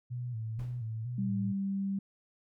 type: tone with vibrato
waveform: sine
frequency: 116.8 Hz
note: A#2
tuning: 4 cents sharp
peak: -34 dBFS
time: 0.1-1.53 s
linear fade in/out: 20 ms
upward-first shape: square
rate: 2.1 Hz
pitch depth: 85 cents each way
type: noise with exponential decay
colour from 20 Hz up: brown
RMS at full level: -43 dBFS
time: 0.59-0.99 s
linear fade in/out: 2 ms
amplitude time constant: 85 ms
type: tone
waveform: sine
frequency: 196 Hz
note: G3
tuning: in tune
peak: -30 dBFS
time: 1.18-1.99 s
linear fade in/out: 5 ms
effects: none